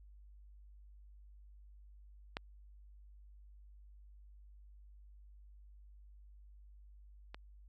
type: clicks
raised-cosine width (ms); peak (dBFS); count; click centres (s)
0.3; -22 / -30; 2; 2.369 / 7.345
effects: added 50 Hz sine -55 dBFS peak until 7.68 s